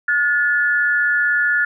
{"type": "tone pair together", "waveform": "sine", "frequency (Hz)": [1437, 1732], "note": ["F6", "A6"], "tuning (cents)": [49, -28], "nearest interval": "minor third", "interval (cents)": 323, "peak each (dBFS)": -17, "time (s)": [0.08, 1.65], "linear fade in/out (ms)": 5, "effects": []}